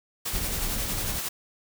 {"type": "noise with tremolo", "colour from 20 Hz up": "white", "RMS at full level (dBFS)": -30, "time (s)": [0.25, 1.29], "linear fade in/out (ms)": 10, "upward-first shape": "sine", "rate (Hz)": 11, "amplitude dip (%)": 35}
{"type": "noise", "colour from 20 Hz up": "brown", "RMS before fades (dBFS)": -32, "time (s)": [0.33, 1.19], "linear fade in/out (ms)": 5}
{"effects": []}